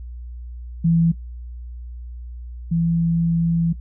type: tone pair in turn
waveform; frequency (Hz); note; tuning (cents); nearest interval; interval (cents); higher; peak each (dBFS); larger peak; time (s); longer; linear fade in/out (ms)
sine; 166.6 / 167.31; E3 / E3; +19 / +26; unison; 7; second; -13 / -16; first; 0.84-1.12 / 2.71-3.73; second; 10
effects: noise-tail reverb RT60 0.1 s tail -19 dB re dry + added 60 Hz sine -31 dBFS peak until 3.8 s